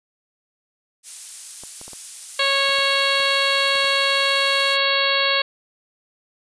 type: noise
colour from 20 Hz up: violet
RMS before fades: -29 dBFS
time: 1.03-4.78 s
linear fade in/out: 50 ms
type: clicks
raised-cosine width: 1 ms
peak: -27 dBFS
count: 9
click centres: 1.636 / 1.814 / 1.88 / 1.933 / 2.693 / 2.787 / 3.202 / 3.755 / 3.844 s
type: harmonic tone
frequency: 551 Hz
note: C#5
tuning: 11 cents flat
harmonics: 1 / 2 / 3 / 4 / 5 / 6 / 7 / 8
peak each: -25 / -25 / -25 / -25 / -25 / -25 / -25 / -25 dBFS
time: 2.39-5.42 s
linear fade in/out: 5 ms
effects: resampled to 22050 Hz